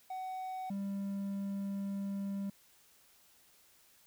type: tone pair in turn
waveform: triangle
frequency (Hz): 750 / 197.9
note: F#5 / G3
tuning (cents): +23 / +17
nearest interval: octave + major seventh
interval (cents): 2306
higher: first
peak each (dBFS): -36 / -33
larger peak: second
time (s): 0.1-0.7 / 0.7-2.5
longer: second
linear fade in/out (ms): 5
effects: white hiss -65 dBFS RMS until 4.06 s